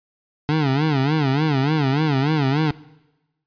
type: tone with vibrato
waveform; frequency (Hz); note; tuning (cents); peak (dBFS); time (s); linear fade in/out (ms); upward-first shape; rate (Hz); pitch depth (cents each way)
25% pulse; 144.6; D3; -27; -13; 0.49-2.71; 0; sine; 3.4; 160
effects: noise-tail reverb RT60 1.0 s tail -20 dB re dry + resampled to 11025 Hz